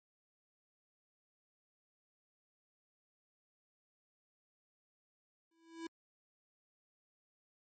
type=tone with exponential growth; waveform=square; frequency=329.6 Hz; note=E4; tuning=in tune; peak=-40 dBFS; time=5.51-5.87 s; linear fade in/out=5 ms; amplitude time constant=78 ms; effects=MP3 32 kbps